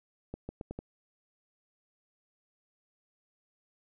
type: accelerating click train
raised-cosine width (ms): 2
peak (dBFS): -25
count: 5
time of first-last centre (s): 0.34-0.79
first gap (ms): 150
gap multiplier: 0.81
effects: none